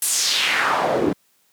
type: noise with band-pass filter sweep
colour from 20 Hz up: pink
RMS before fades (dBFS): -20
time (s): 0.02-1.13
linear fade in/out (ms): 2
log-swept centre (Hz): 11000 to 290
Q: 2.3
effects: white hiss -62 dBFS RMS until 1.52 s + high-pass 100 Hz 12 dB/octave